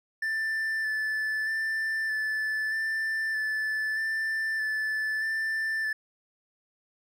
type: tone with vibrato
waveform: triangle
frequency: 1760 Hz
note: A6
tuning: in tune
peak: -25 dBFS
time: 0.22-5.93 s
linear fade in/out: 5 ms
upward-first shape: square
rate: 0.8 Hz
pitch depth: 14 cents each way
effects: none